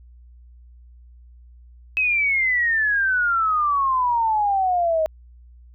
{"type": "exponential sweep", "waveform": "sine", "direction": "down", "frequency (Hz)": [2579, 621], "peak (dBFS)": -17, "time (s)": [1.97, 5.06], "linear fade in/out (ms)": 0, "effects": ["added 60 Hz sine -44 dBFS peak until 5.74 s"]}